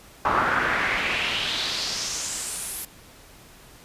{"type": "noise with band-pass filter sweep", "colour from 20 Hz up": "brown", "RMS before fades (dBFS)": -26, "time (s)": [0.25, 2.85], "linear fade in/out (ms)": 2, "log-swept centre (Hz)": [1100, 12000], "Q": 2.9, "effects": ["pink hiss -49 dBFS RMS until 3.84 s", "resampled to 32000 Hz"]}